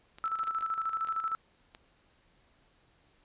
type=clicks; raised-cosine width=0.2 ms; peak=-30 dBFS; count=8; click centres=0.185 / 0.258 / 0.389 / 0.439 / 0.478 / 0.609 / 1.073 / 1.749 s
type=tone with tremolo; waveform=sine; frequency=1318.5 Hz; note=E6; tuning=in tune; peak=-28 dBFS; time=0.24-1.35 s; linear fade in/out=0 ms; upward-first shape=square; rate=13 Hz; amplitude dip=60%
effects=pink hiss -67 dBFS RMS until 3.24 s + resampled to 8000 Hz